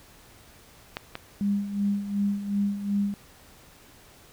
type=clicks; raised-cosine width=0.3 ms; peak=-14 / -17 dBFS; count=2; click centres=0.969 / 1.154 s
type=tone with tremolo; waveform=sine; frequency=201.8 Hz; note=G#3; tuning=49 cents flat; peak=-21 dBFS; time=1.41-3.14 s; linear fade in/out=0 ms; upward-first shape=sine; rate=2.7 Hz; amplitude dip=70%
effects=pink hiss -53 dBFS RMS until 4.32 s